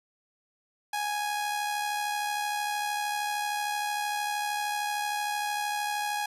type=tone with amplitude modulation; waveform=sawtooth; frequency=830.6 Hz; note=G#5; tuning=in tune; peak=-23 dBFS; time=0.93-6.26 s; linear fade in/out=5 ms; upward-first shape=sine; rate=73.1 Hz; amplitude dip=40%; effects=resampled to 32000 Hz